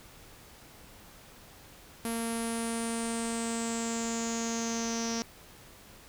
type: tone with low-pass filter sweep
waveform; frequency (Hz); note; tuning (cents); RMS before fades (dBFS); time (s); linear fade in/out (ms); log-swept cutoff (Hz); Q
sawtooth; 229.9; A#3; -24; -33; 2.05-5.22; 0; 11000 to 5700; 9.3
effects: pink hiss -53 dBFS RMS until 6.08 s